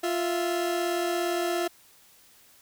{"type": "tone pair together", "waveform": "30% pulse", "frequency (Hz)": [349.2, 661.1], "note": ["F4", "E5"], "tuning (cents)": [0, 5], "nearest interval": "major seventh", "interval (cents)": 1105, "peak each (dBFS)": [-24, -29], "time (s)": [0.03, 1.68], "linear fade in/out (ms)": 10, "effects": ["white hiss -57 dBFS RMS until 2.61 s"]}